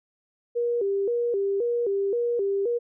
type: tone with vibrato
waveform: sine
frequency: 434.3 Hz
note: A4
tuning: 23 cents flat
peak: -22 dBFS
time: 0.55-2.79 s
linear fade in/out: 20 ms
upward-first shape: square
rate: 1.9 Hz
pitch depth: 160 cents each way
effects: none